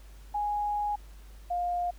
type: tone pair in turn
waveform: sine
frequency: 829 / 705.8 Hz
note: G#5 / F5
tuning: -3 / +18 cents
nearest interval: minor third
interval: 279 cents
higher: first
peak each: -27 / -27 dBFS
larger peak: neither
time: 0.34-0.96 / 1.5-1.91 s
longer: first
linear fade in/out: 10 ms
effects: added 50 Hz sine -46 dBFS peak until 1.98 s + pink hiss -59 dBFS RMS until 1.98 s